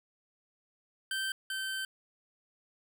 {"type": "tone pair in turn", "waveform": "25% pulse", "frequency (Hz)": [1556, 1547.3], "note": ["G6", "G6"], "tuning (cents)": [-13, -23], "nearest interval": "unison", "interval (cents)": 10, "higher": "first", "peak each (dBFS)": [-28, -30], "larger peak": "first", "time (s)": [[1.11, 1.32], [1.5, 1.85]], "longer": "second", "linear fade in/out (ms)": 2, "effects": []}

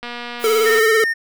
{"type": "click train", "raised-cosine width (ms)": 0.3, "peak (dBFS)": -14, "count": 183, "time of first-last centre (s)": [0.03, 0.788], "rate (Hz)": 240}
{"type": "noise", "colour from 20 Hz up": "blue", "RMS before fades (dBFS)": -33, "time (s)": [0.39, 0.9], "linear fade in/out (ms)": 50}
{"type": "tone with vibrato", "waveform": "square", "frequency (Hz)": 440, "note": "A4", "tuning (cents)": 0, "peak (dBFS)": -14, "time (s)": [0.44, 1.04], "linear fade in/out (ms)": 2, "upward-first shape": "sine", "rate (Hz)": 18, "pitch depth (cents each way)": 50}
{"type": "tone", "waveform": "triangle", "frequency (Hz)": 1828, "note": "A#6", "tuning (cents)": -34, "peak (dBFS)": -15, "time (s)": [0.65, 1.14], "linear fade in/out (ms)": 20}
{"effects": []}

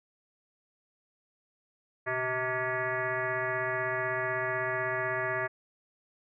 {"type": "tone with frequency modulation", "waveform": "sine", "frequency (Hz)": 1162, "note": "D6", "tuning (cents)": -19, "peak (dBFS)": -28, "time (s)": [2.06, 5.48], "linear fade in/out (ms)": 20, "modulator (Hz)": 260, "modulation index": 3.3, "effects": []}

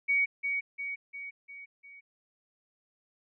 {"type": "tone with echo", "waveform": "sine", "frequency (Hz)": 2248, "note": "C#7", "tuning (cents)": 24, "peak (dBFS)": -23, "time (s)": [0.08, 0.26], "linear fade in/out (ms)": 20, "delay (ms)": 350, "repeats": 5, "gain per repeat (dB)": -5, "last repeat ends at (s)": 2.01, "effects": []}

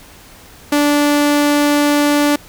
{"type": "tone", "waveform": "sawtooth", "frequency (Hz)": 291.7, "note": "D4", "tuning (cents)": -12, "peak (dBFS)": -7, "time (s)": [0.72, 2.36], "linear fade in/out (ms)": 5, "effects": ["pink hiss -41 dBFS RMS until 2.48 s"]}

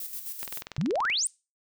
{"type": "noise with tremolo", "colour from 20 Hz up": "violet", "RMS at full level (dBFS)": -36, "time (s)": [0, 0.62], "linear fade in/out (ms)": 2, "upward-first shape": "square", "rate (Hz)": 7.7, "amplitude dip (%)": 50}
{"type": "click train", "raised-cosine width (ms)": 0.2, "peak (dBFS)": -20, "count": 15, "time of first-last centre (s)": [0.43, 1.1], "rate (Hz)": 20.9}
{"type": "exponential sweep", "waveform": "sine", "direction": "up", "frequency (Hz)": [126.6, 9400], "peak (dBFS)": -24, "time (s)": [0.78, 1.27], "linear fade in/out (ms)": 0}
{"effects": ["noise-tail reverb RT60 0.3 s tail -24 dB re dry"]}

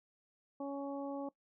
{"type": "harmonic tone", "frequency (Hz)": 279.2, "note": "C#4", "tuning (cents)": 13, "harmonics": [1, 2, 3, 4], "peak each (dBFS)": [-40, -42, -47, -52], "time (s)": [0.6, 1.29], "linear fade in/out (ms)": 5, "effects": ["noise-tail reverb RT60 0.1 s tail -19 dB re dry"]}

